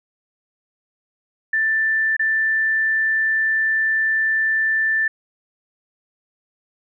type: tone with dropouts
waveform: sine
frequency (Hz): 1770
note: A6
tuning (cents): +10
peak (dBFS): -16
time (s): 1.53-5.08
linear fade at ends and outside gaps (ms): 5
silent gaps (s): 2.167-2.194
effects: none